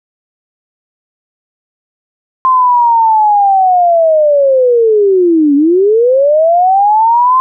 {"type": "linear two-way sweep", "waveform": "sine", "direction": "down then up", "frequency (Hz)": [1046.5, 277.3, 1046.5], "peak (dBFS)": -5, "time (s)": [2.45, 7.4], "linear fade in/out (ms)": 0, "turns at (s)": 5.55, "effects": []}